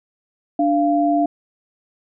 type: tone pair together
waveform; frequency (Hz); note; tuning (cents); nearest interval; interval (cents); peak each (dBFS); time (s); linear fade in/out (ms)
sine; 293.7 / 690.5; D4 / F5; 0 / -20; octave + minor third; 1480; -17; 0.59-1.26; 5
effects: none